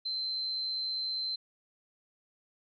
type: tone with amplitude modulation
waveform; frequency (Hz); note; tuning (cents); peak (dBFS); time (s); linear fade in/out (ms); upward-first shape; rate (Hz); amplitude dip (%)
sine; 4095; C8; -38; -30; 0.05-1.36; 10; sine; 135; 30
effects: none